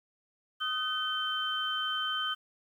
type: tone cluster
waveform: sine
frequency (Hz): 1251 / 1519 / 3092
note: D#6 / F#6 / G7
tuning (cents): +9 / +45 / -24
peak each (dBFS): -35 / -36 / -32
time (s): 0.6-2.35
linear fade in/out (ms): 20
effects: 10-bit